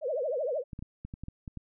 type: tone with vibrato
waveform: sine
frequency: 554.4 Hz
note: C#5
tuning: in tune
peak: -28 dBFS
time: 0.01-0.64 s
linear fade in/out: 50 ms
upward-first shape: triangle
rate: 13 Hz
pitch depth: 300 cents each way
type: clicks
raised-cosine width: 5 ms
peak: -27 dBFS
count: 9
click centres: 0.732 / 0.791 / 0.825 / 1.05 / 1.139 / 1.236 / 1.284 / 1.478 / 1.573 s
effects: none